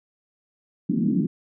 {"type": "band-pass noise", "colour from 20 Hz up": "pink", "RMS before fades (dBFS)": -22, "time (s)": [0.89, 1.27], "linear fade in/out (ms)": 10, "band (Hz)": [170, 300], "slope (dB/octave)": 48, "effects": []}